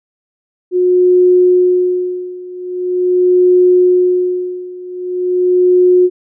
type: tone with tremolo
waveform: sine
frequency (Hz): 362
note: F#4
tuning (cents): -38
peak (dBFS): -5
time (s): 0.71-6.1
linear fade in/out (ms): 50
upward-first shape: sine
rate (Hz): 0.43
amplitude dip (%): 90
effects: none